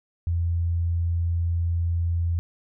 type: tone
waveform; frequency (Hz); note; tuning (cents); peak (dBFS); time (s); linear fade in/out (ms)
sine; 85; F2; -46; -21; 0.27-2.39; 0
effects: none